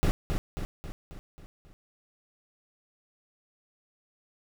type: noise with echo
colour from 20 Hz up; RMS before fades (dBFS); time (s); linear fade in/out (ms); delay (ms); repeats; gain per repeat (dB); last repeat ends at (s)
brown; -23; 0.03-0.11; 0; 270; 6; -5; 1.73
effects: none